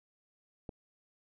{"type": "click", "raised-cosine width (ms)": 2, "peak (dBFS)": -28, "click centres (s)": 0.692, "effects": []}